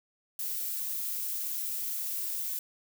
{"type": "noise", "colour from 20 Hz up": "violet", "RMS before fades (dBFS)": -34, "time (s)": [0.39, 2.59], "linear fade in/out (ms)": 2, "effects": []}